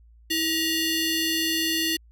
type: ring-modulated tone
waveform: 20% pulse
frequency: 1575 Hz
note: G6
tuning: 8 cents sharp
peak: -15 dBFS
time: 0.3-1.97 s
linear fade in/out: 10 ms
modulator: 1250 Hz
effects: added 57 Hz sine -50 dBFS peak until 2.11 s